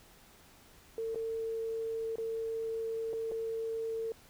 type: tone with dropouts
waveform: sine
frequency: 450.8 Hz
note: A4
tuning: 42 cents sharp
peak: -33 dBFS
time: 0.98-4.12 s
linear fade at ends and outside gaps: 1 ms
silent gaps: 1.147-1.157 / 2.157-2.183 / 3.131-3.135 / 3.314-3.319 s
effects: pink hiss -59 dBFS RMS until 4.29 s

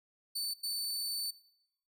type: tone bursts at uneven times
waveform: sawtooth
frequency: 4517 Hz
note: C#8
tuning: 32 cents sharp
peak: -31 dBFS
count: 2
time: 0.35-0.54 / 0.63-1.31 s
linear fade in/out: 10 ms
effects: noise-tail reverb RT60 0.8 s tail -22 dB re dry

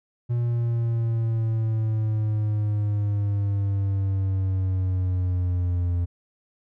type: exponential sweep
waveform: triangle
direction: down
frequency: 120.1 to 86.9 Hz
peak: -19 dBFS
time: 0.29-6.06 s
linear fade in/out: 20 ms
effects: none

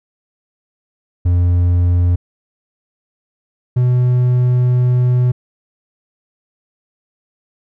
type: tone pair in turn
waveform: triangle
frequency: 88 / 124.45 Hz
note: F2 / B2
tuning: +14 / +14 cents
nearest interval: tritone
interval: 600 cents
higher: second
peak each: -8 dBFS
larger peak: neither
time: 1.25-2.16 / 3.76-5.32 s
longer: second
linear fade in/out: 10 ms
effects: none

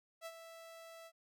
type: tone with ADSR envelope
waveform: sawtooth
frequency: 659.3 Hz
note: E5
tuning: in tune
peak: -39 dBFS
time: 0.21-1.12 s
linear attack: 49 ms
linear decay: 52 ms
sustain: -9 dB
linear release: 58 ms
effects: none

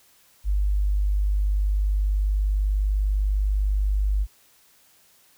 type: tone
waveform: sine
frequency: 50.1 Hz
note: G1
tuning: 38 cents sharp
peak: -19 dBFS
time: 0.44-4.27 s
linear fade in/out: 50 ms
effects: white hiss -58 dBFS RMS until 5.37 s

